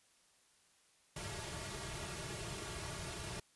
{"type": "noise with comb filter", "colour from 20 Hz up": "pink", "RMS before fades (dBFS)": -44, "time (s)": [1.16, 3.4], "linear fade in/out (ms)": 5, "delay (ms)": 3.9, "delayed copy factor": -0.8, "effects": ["white hiss -70 dBFS RMS until 3.55 s", "resampled to 24000 Hz"]}